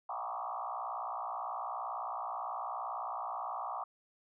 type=tone with frequency modulation; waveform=sine; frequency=957 Hz; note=A#5; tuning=45 cents sharp; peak=-36 dBFS; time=0.09-3.84 s; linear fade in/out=5 ms; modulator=59 Hz; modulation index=4.5; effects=none